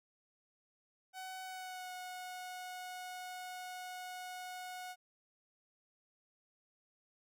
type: tone with pitch glide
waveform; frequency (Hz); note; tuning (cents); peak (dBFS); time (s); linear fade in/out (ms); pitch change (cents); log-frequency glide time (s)
sawtooth; 750 to 731.2; F#5 to F#5; +23 to -21; -40; 1.13-4.96; 50; -44; 1.44-1.92
effects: none